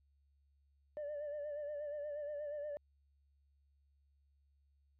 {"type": "tone with vibrato", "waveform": "sine", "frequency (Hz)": 589, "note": "D5", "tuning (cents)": 5, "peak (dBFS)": -38, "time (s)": [0.97, 2.77], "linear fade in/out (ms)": 0, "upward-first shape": "sine", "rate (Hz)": 8.4, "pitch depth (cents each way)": 48, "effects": ["tanh soft clip ceiling -38 dBFS", "added 70 Hz sine -70 dBFS peak until 4.99 s"]}